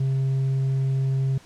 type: tone with hard clipping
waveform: triangle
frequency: 134 Hz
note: C3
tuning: 42 cents sharp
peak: -19 dBFS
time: 0-1.38 s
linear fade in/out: 5 ms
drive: 1 dB
effects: pink hiss -51 dBFS RMS until 1.45 s + low-pass 8000 Hz 12 dB/octave